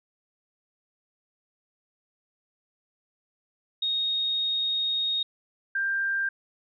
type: tone pair in turn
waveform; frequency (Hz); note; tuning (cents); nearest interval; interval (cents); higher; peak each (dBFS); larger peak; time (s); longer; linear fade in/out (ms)
sine; 3729 / 1587; A#7 / G6; 0 / +21; octave + minor third; 1479; first; -24; neither; 3.82-5.23 / 5.75-6.29; first; 5
effects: none